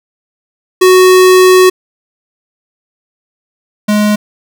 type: tone pair in turn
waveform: square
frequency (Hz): 370 / 209.6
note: F#4 / G#3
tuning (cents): 0 / +16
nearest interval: minor seventh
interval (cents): 984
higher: first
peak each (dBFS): -3 / -8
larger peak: first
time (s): 0.81-1.7 / 3.88-4.16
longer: first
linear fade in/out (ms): 10
effects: none